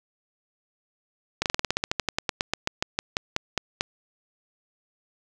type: slowing click train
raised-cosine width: 0.2 ms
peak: -6 dBFS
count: 23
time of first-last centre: 1.42-3.809 s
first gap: 38 ms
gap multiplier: 1.09
effects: none